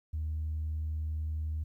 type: tone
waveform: sine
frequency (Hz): 77.78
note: D#2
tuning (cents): 0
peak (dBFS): -30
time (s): 0.13-1.64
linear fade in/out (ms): 10
effects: tanh soft clip ceiling -28 dBFS + 12-bit